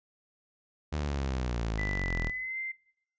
sawtooth linear sweep, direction down, 76.5 to 38.92 Hz, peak -26 dBFS, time 0.92-2.3 s, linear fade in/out 10 ms
sine tone with pitch glide, 1984 to 2083 Hz, B6 to C7, +7 to -8 cents, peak -33 dBFS, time 1.78-2.72 s, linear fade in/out 10 ms, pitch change +85 cents, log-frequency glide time 2.24-2.58 s
effects noise-tail reverb RT60 0.7 s tail -21 dB re dry + resampled to 16000 Hz

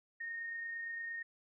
sine tone with amplitude modulation, 1847 Hz, A#6, 16 cents flat, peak -38 dBFS, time 0.2-1.23 s, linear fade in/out 10 ms, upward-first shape sine, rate 28.7 Hz, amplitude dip 25%, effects none

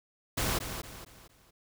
pink noise with echo, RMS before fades -30 dBFS, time 0.37-0.59 s, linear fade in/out 10 ms, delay 230 ms, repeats 4, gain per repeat -8 dB, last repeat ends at 1.51 s, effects none

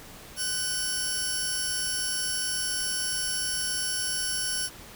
10% pulse tone pair together, 1506 / 5483 Hz, F#6 / F8, +30 / -33 cents, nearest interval octave + minor seventh, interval 2237 cents, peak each -24 / -23 dBFS, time 0.36-4.7 s, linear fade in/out 50 ms, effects pink hiss -46 dBFS RMS until 4.95 s

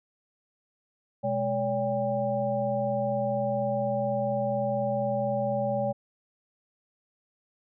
sine tone cluster, 124.7 / 208.9 / 569 / 797 Hz, B2 / G#3 / C#5 / G5, +17 / +10 / +45 / +28 cents, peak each -34 / -33 / -27 / -32 dBFS, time 1.23-5.93 s, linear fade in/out 20 ms, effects none

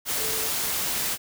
sine tone in noise, 440 Hz, A4, in tune, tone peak -36 dBFS, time 0.16-0.51 s, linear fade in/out 50 ms, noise white, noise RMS -27 dBFS, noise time 0.05-1.18 s, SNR -12 dB, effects none

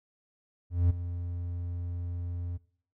triangle tone with ADSR envelope, 87.31 Hz, F2, in tune, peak -17 dBFS, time 0.7-2.58 s, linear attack 200 ms, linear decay 14 ms, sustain -13 dB, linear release 20 ms, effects noise-tail reverb RT60 0.5 s tail -19 dB re dry

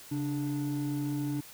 triangle tone pair together, 138.47 / 293.7 Hz, C#3 / D4, -2 / 0 cents, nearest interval octave + minor second, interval 1302 cents, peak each -31 / -29 dBFS, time 0.11-1.41 s, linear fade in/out 10 ms, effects tanh soft clip ceiling -22 dBFS + white hiss -50 dBFS RMS until 1.53 s

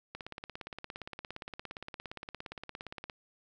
click train, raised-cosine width 0.3 ms, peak -25 dBFS, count 52, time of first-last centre 0.15-3.098 s, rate 17.3 Hz, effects none

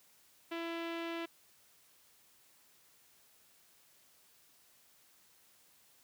sawtooth tone with low-pass filter, 334.4 Hz, E4, 25 cents sharp, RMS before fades -40 dBFS, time 0.51-1.26 s, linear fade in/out 10 ms, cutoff 3000 Hz, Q 1.9, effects white hiss -66 dBFS RMS until 6.03 s + high-pass 60 Hz 12 dB/octave

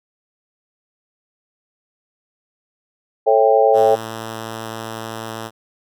sine chord, A dominant seventh, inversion none, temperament just, 440 / 550 / 660 / 792 Hz, A4 / C#5 / E5 / G5, 0 / -14 / +2 / +18 cents, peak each -15 / -15 / -18 / -16 dBFS, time 3.26-3.96 s, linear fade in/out 20 ms
5% pulse tone, 112.1 Hz, A2, 33 cents sharp, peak -16 dBFS, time 3.73-5.51 s, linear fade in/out 50 ms
effects none

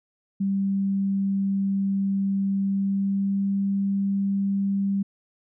sine tone with pitch glide, 196 to 197.36 Hz, G3 to G3, 0 to +12 cents, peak -21 dBFS, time 0.4-5.03 s, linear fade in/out 10 ms, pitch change +12 cents, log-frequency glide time 2.62-3.49 s, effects none

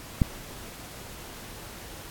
click, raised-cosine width 5 ms, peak -7 dBFS, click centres 0.218 s, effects pink hiss -43 dBFS RMS until 2.1 s + AAC 64 kbps

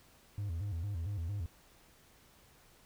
triangle tone with vibrato, 92.1 Hz, F#2, 7 cents flat, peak -32 dBFS, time 0.38-1.46 s, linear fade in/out 0 ms, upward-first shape square, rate 4.4 Hz, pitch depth 180 cents each way, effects tanh soft clip ceiling -28 dBFS + pink hiss -63 dBFS RMS until 2.85 s

